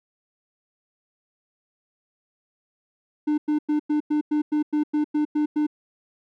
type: tone bursts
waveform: triangle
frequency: 300 Hz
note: D4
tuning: 37 cents sharp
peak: -17 dBFS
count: 12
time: 3.27-5.668 s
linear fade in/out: 10 ms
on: 110 ms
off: 98 ms
effects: none